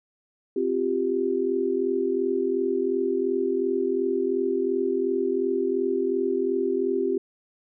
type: chord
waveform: sine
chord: C suspended fourth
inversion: none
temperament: equal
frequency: 261.6 / 349.2 / 392 Hz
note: C4 / F4 / G4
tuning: 0 / 0 / 0 cents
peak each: -29 / -27 / -24 dBFS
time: 0.56-7.18 s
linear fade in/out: 5 ms
effects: none